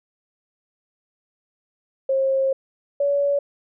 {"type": "tone pair in turn", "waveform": "sine", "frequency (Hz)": [536, 567.6], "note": ["C5", "C#5"], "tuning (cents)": [42, 41], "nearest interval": "minor second", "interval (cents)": 99, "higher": "second", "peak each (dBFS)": -17, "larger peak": "neither", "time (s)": [[2.09, 2.53], [3, 3.39]], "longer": "first", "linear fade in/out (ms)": 5, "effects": []}